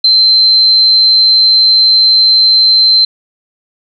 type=tone; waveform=sine; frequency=4104 Hz; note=C8; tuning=34 cents flat; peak=-4 dBFS; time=0.04-3.05 s; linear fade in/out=5 ms; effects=none